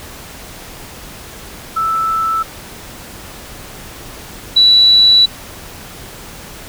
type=tone pair in turn; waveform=sine; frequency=1318.5 / 3941 Hz; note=E6 / B7; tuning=0 / -4 cents; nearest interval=octave + perfect fifth; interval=1896 cents; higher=second; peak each=-13 / -5 dBFS; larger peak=second; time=1.76-2.43 / 4.56-5.26 s; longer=second; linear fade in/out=10 ms; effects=pink hiss -33 dBFS RMS until 6.68 s